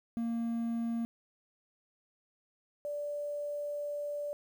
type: tone pair in turn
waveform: triangle / sine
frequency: 231.7 / 583.8 Hz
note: A#3 / D5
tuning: -10 / -10 cents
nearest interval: octave + major third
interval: 1600 cents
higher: second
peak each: -29 / -34 dBFS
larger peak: first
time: 0.17-1.05 / 2.85-4.33 s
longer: second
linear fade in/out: 0 ms
effects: 10-bit